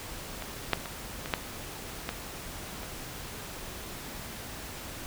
clicks, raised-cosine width 0.3 ms, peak -21 / -7 / -21 / -20 / -9 / -15 / -26 dBFS, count 7, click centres 0.423 / 0.733 / 0.858 / 1.259 / 1.338 / 2.091 / 2.832 s, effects pink hiss -41 dBFS RMS until 5.06 s

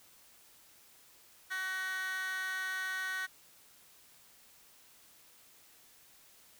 15% pulse tone with high-pass filter, 375.6 Hz, F#4, 26 cents sharp, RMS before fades -37 dBFS, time 1.5-3.27 s, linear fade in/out 20 ms, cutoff 1700 Hz, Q 7.7, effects white hiss -61 dBFS RMS until 6.59 s

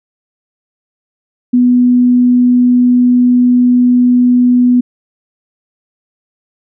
sine tone, 246.8 Hz, B3, 1 cent flat, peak -5 dBFS, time 1.53-4.81 s, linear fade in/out 10 ms, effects none

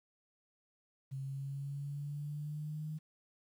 sine exponential sweep, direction up, 134.2 to 155.56 Hz, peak -38 dBFS, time 1.11-2.99 s, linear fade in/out 20 ms, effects 11-bit

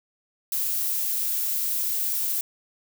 violet noise, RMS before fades -26 dBFS, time 0.52-2.41 s, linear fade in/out 2 ms, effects none

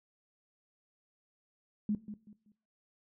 sine tone with echo, 210 Hz, G#3, 19 cents sharp, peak -28 dBFS, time 1.89-1.95 s, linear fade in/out 2 ms, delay 190 ms, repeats 3, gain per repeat -11 dB, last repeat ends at 2.52 s, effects noise-tail reverb RT60 0.4 s tail -18 dB re dry

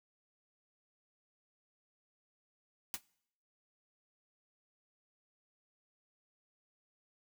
white noise with exponential decay, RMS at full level -34 dBFS, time 2.94-3.01 s, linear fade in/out 0 ms, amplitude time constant 15 ms, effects noise-tail reverb RT60 0.7 s tail -24 dB re dry

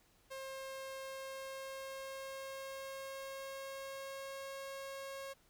sawtooth tone with pitch glide, 534 to 544.6 Hz, C5 to C#5, +35 to -31 cents, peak -40 dBFS, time 0.3-5.34 s, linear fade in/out 20 ms, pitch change +34 cents, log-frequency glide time 0.93-4.58 s, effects pink hiss -70 dBFS RMS until 5.49 s

